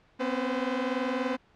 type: tone cluster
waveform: sawtooth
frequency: 246.9 / 267.4 / 511 Hz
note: B3 / C4 / C5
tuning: 0 / +38 / -41 cents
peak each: -28 dBFS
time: 0.19-1.37 s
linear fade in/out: 20 ms
effects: pink hiss -62 dBFS RMS until 1.55 s + low-pass 3000 Hz 12 dB/octave